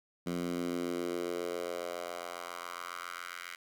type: tone with high-pass filter sweep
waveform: 10% pulse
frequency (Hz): 87.31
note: F2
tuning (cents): 0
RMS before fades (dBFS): -38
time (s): 0.26-3.56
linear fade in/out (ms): 10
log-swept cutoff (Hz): 190 to 1800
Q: 2.4
effects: none

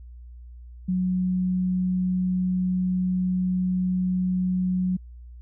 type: tone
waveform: sine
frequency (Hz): 183.4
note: F#3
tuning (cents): -15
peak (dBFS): -21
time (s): 0.88-4.97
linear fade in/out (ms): 10
effects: added 60 Hz sine -40 dBFS peak until 5.41 s

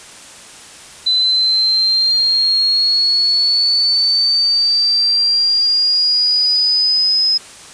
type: linear sweep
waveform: sine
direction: up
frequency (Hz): 4013 to 5100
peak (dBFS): -11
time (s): 1.06-7.38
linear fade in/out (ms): 10
effects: white hiss -37 dBFS RMS until 7.73 s + resampled to 22050 Hz

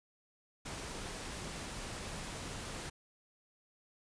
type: noise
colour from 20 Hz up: pink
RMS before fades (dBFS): -43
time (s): 0.65-2.9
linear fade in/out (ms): 10
effects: resampled to 22050 Hz

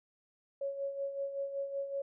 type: tone with tremolo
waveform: sine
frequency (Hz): 554.4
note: C#5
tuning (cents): 0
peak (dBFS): -32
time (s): 0.61-2.02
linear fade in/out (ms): 5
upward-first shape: sine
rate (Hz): 5.3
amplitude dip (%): 60
effects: none

